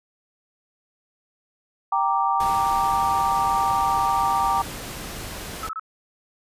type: chord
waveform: sine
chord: G minor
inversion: none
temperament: equal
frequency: 784 / 932.3 / 1174.7 Hz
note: G5 / Bb5 / D6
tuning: 0 / 0 / 0 cents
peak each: -23 dBFS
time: 1.92-4.62 s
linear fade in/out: 5 ms
type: noise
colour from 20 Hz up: pink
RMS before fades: -34 dBFS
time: 2.4-5.69 s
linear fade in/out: 2 ms
type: tone bursts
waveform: sine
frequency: 1301 Hz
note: E6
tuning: 23 cents flat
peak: -27 dBFS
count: 3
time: 5.63-5.796 s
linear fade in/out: 2 ms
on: 38 ms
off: 26 ms
effects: resampled to 32000 Hz